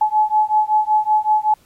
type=beating tone pair; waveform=sine; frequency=853 / 858.3 Hz; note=G#5 / A5; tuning=+46 / -43 cents; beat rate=5.3 Hz; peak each=-16 dBFS; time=0.01-1.54 s; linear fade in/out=5 ms; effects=pink hiss -55 dBFS RMS until 1.65 s + MP3 64 kbps